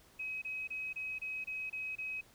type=tone bursts; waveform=sine; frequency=2541 Hz; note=D#7; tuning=36 cents sharp; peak=-37 dBFS; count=8; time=0.19-2.212 s; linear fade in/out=10 ms; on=230 ms; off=26 ms; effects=pink hiss -63 dBFS RMS until 2.34 s